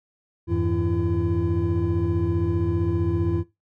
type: tone cluster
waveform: triangle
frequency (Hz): 86.3 / 101.6 / 164.2 / 337.9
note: F2 / G#2 / E3 / E4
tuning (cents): -20 / -38 / -6 / +43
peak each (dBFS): -23 / -24 / -28 / -22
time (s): 0.47-3.44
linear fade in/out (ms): 50
effects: noise-tail reverb RT60 0.2 s tail -17 dB re dry + tanh soft clip ceiling -10 dBFS